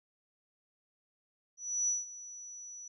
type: tone with ADSR envelope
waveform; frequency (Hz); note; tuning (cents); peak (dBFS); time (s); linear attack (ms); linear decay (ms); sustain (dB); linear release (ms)
sine; 5910; F#8; -3; -27; 1.57-2.88; 310; 170; -17; 4
effects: none